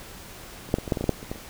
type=clicks; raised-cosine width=2 ms; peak=-28 / -6 / -16 / -19 / -8 / -15 / -15 / -13 / -6 / -24 / -17 / -27 dBFS; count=12; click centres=0.69 / 0.741 / 0.785 / 0.878 / 0.922 / 0.972 / 1.01 / 1.041 / 1.093 / 1.229 / 1.315 / 1.358 s; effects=pink hiss -43 dBFS RMS until 1.49 s